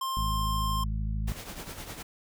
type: tone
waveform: square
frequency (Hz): 1056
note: C6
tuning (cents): +16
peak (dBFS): -30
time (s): 0.01-0.84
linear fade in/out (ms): 5
type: harmonic tone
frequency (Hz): 53.2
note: G#1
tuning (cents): +42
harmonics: 1 / 2 / 3 / 4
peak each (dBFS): -29 / -35 / -39 / -41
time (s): 0.17-1.32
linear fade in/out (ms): 0
type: noise with tremolo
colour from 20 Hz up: pink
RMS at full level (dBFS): -38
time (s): 1.27-2.03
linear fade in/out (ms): 10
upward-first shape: triangle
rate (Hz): 9.8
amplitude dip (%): 65
effects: none